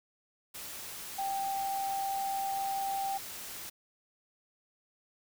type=tone in noise; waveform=sine; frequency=784 Hz; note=G5; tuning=in tune; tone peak=-31 dBFS; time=1.18-3.18 s; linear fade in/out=10 ms; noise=white; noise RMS=-43 dBFS; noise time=0.54-3.7 s; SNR=+9 dB; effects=none